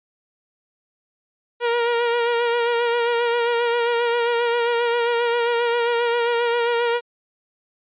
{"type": "tone with vibrato", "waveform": "sawtooth", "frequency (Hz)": 472.8, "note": "A#4", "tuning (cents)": 24, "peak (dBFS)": -14, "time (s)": [1.6, 7.01], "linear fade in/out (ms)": 50, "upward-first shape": "sine", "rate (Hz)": 7.5, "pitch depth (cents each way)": 31, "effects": ["resampled to 8000 Hz"]}